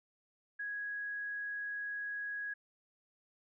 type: tone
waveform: sine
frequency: 1661.2 Hz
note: G#6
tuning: in tune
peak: -37 dBFS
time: 0.59-2.54 s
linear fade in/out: 10 ms
effects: none